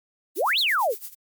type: noise with tremolo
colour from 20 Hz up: violet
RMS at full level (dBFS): -34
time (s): 0.35-1.15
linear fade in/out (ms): 20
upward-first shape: sine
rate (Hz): 8.9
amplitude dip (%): 85
type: exponential two-way sweep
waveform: sine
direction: up then down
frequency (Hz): 290.1 to 4436 to 377.9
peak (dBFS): -19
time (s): 0.36-0.95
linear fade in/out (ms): 50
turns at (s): 0.59
effects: MP3 96 kbps